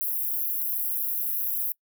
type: high-pass noise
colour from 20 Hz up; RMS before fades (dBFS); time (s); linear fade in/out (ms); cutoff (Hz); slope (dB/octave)
white; -28; 0.01-1.72; 0; 11000; 96
effects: noise-tail reverb RT60 0.1 s tail -25 dB re dry